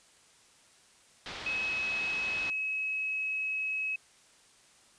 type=low-pass noise; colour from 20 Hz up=white; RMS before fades=-42 dBFS; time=1.26-2.5 s; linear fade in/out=0 ms; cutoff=4300 Hz; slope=24 dB/octave
type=tone; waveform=sine; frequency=2565 Hz; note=E7; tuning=48 cents flat; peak=-30 dBFS; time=1.46-3.96 s; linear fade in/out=5 ms
effects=white hiss -61 dBFS RMS until 4.98 s + resampled to 22050 Hz